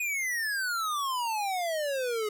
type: exponential sweep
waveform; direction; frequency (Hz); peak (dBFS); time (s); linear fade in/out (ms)
square; down; 2500 to 415.3; -29; 0-2.29; 5
effects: none